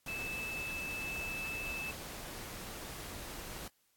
sine tone in noise, 2623 Hz, E7, 9 cents flat, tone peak -38 dBFS, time 0.08-1.91 s, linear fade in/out 2 ms, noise pink, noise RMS -45 dBFS, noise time 0.06-3.68 s, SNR +4 dB, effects white hiss -74 dBFS RMS until 3.96 s + AAC 64 kbps

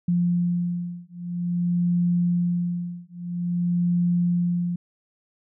sine beating tone pair, 174.61 / 175.11 Hz, F3 / F3, 0 / +5 cents, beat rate 0.5 Hz, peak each -24 dBFS, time 0.08-4.76 s, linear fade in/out 5 ms, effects none

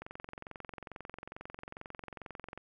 click train, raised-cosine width 0.5 ms, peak -28 dBFS, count 58, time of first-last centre 0.02-2.576 s, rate 22.3 Hz, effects none

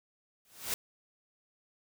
white noise with exponential growth, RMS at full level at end -30 dBFS, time 0.45-0.74 s, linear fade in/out 1 ms, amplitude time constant 63 ms, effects none

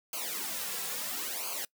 white noise with flanger, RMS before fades -36 dBFS, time 0.13-1.65 s, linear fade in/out 2 ms, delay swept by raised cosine 0.54 to 3.34 ms, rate 0.74 Hz, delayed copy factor -1, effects noise-tail reverb RT60 0.1 s tail -23 dB re dry + high-pass 200 Hz 12 dB/octave

